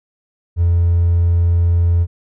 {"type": "tone with hard clipping", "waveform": "triangle", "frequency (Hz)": 86, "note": "F2", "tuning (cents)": -26, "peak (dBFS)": -11, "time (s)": [0.56, 2.07], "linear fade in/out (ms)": 50, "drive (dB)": 4, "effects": []}